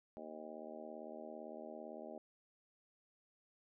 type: harmonic tone with a mistuned harmonic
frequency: 77.78 Hz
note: D#2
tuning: in tune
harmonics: 3 / 4 / 5 / 6 / 7 / 8 / 9 / 10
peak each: -54 / -56 / -55 / -59 / -55 / -51 / -62 / -58 dBFS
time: 0.17-2.18 s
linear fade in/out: 0 ms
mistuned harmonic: 10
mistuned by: +50 cents
effects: none